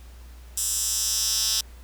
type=tone with high-pass filter sweep; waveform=10% pulse; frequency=220 Hz; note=A3; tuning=in tune; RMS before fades=-25 dBFS; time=0.57-1.61 s; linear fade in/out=5 ms; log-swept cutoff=7700 to 4800 Hz; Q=2.3; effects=added 60 Hz sine -42 dBFS peak until 1.83 s + pink hiss -54 dBFS RMS until 1.83 s